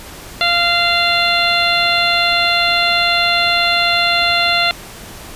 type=harmonic tone with a mistuned harmonic; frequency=692 Hz; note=F5; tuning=16 cents flat; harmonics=1 / 2 / 3 / 4 / 5 / 6; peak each=-19 / -19 / -19 / -19 / -19 / -19 dBFS; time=0.41-4.71 s; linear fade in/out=0 ms; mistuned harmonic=5; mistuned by=+18 cents; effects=pink hiss -34 dBFS RMS until 5.35 s + resampled to 32000 Hz